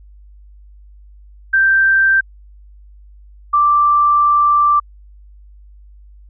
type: tone pair in turn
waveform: sine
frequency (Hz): 1568 / 1174.7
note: G6 / D6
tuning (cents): 0 / 0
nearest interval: perfect fourth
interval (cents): 500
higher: first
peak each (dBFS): -9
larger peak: neither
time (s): 1.53-2.21 / 3.53-4.8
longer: second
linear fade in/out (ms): 10
effects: added 50 Hz sine -39 dBFS peak until 6.29 s